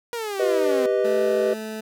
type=exponential sweep; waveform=sawtooth; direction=down; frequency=482.2 to 250.5 Hz; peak=-23 dBFS; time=0.13-0.86 s; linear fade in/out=0 ms
type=chord; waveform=triangle; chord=G augmented; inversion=none; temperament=equal; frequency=392 / 493.9 / 622.3 Hz; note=G4 / B4 / D#5; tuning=0 / 0 / 0 cents; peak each=-20 / -21 / -22 dBFS; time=0.39-1.54 s; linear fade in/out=10 ms
type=tone; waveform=20% pulse; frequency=218 Hz; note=A3; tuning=16 cents flat; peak=-25 dBFS; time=1.04-1.81 s; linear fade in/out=10 ms
effects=none